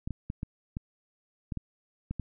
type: clicks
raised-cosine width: 5 ms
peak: -21 dBFS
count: 9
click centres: 0.075 / 0.107 / 0.301 / 0.431 / 0.769 / 1.522 / 1.573 / 2.11 / 2.197 s
effects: none